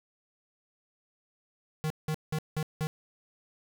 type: tone bursts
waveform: square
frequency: 155.4 Hz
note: D#3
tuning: 2 cents flat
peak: -29 dBFS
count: 5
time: 1.84-2.87 s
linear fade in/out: 0 ms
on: 62 ms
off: 180 ms
effects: none